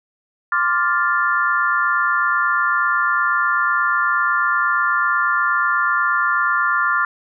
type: chord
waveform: sine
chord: D minor seventh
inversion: third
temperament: equal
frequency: 1046.5 / 1174.7 / 1396.9 / 1760 Hz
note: C6 / D6 / F6 / A6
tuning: 0 / 0 / 0 / 0 cents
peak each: -24 / -21 / -18 / -22 dBFS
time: 0.52-7.05 s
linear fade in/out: 2 ms
effects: none

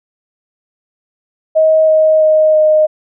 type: tone with pitch steps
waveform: sine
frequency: 632 / 627.3 / 622.6 / 617.9 Hz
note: D#5 / D#5 / D#5 / D#5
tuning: +27 / +14 / +1 / -12 cents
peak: -6 dBFS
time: 1.55-2.87 s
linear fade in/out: 20 ms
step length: 330 ms
effects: none

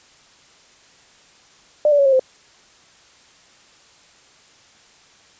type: tone with pitch steps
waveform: sine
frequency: 599 / 577.9 / 557.6 / 538 / 519.1 Hz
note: D5 / D5 / C#5 / C5 / C5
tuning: +34 / -28 / +10 / +48 / -14 cents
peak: -11 dBFS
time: 1.85-2.195 s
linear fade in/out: 2 ms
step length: 69 ms
effects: white hiss -51 dBFS RMS until 5.39 s + resampled to 16000 Hz

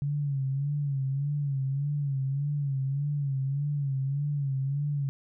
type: tone with vibrato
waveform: sine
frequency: 140 Hz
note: C#3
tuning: 18 cents sharp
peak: -26 dBFS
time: 0.02-5.09 s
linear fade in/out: 0 ms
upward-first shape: sine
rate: 1.7 Hz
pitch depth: 79 cents each way
effects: none

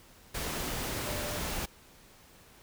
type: tone in noise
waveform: sine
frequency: 594 Hz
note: D5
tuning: 20 cents sharp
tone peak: -40 dBFS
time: 1.06-1.39 s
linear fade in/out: 10 ms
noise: pink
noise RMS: -35 dBFS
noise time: 0.34-1.66 s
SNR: -8 dB
effects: pink hiss -57 dBFS RMS until 2.62 s

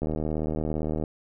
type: click train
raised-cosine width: 2 ms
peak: -16 dBFS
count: 80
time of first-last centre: 0.02-1.038 s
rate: 77.6 Hz
effects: none

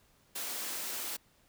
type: high-pass noise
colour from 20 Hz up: white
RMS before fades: -38 dBFS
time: 0.35-1.17 s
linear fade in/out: 10 ms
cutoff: 210 Hz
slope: 24 dB/octave
effects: pink hiss -67 dBFS RMS until 1.48 s

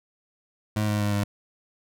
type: tone with pitch steps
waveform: 25% pulse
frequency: 106.3 / 104.84 / 103.39 / 101.97 Hz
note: G#2 / G#2 / G#2 / G#2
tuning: +41 / +17 / -7 / -31 cents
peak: -19 dBFS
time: 0.76-1.24 s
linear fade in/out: 5 ms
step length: 120 ms
effects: none

